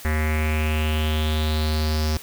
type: tone with low-pass filter sweep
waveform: square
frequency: 77.3 Hz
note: D#2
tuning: 11 cents flat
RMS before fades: -22 dBFS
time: 0.05-2.17 s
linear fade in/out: 0 ms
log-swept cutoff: 1900 to 5400 Hz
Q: 5.1
effects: white hiss -41 dBFS RMS until 2.22 s